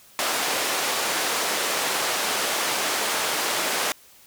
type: band-pass noise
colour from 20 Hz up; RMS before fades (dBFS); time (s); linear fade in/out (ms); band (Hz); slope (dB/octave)
pink; -25; 0.19-3.92; 0; 510 to 12000; 12
effects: white hiss -52 dBFS RMS until 4.26 s